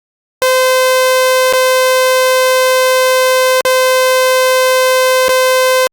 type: tone with dropouts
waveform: sawtooth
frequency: 515 Hz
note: C5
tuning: 28 cents flat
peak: -4 dBFS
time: 0.42-5.87 s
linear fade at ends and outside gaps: 0 ms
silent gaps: 1.526-1.535 / 3.609-3.651 / 5.283-5.291 s
effects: Opus 48 kbps